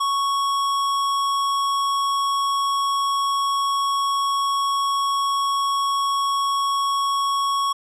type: tone with hard clipping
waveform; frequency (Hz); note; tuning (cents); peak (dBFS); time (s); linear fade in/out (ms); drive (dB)
triangle; 1108.7; C#6; 0; -21; 0-7.73; 10; 18
effects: none